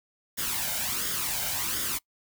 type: noise with flanger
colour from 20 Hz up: white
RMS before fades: -30 dBFS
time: 0.37-1.99 s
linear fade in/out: 20 ms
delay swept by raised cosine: 0.58 to 1.35 ms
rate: 1.4 Hz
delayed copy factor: +0.6
effects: noise-tail reverb RT60 0.1 s tail -23 dB re dry